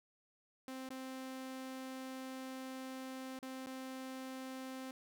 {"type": "tone with dropouts", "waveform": "sawtooth", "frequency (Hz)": 261.6, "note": "C4", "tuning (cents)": 0, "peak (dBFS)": -40, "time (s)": [0.68, 4.91], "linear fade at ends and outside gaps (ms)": 1, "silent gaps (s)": [[0.889, 0.904], [3.389, 3.427], [3.661, 3.669]], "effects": []}